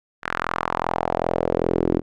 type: tone with band-pass filter sweep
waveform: sawtooth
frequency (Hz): 42.57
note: F1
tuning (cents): -44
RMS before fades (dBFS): -23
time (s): 0.22-2.02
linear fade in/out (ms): 50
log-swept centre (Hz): 1600 to 320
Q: 2.4
effects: none